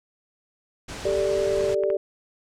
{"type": "low-pass noise", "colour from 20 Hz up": "pink", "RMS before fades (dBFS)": -36, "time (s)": [0.88, 1.75], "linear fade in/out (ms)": 10, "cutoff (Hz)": 8300, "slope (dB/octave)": 24}
{"type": "chord", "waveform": "sine", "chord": "G suspended second", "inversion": "none", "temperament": "just", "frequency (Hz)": [392, 441, 588], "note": ["G4", "A4", "D5"], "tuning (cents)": [0, 4, 2], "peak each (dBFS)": [-24, -27, -24], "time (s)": [1.05, 1.97], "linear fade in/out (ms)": 5}
{"type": "clicks", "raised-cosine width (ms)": 0.5, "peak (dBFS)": -22, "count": 4, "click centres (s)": [1.609, 1.694, 1.836, 1.902]}
{"effects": []}